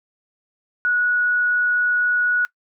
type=tone; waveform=sine; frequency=1463 Hz; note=F#6; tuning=20 cents flat; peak=-16 dBFS; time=0.85-2.45 s; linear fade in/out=0 ms; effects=noise-tail reverb RT60 0.1 s tail -22 dB re dry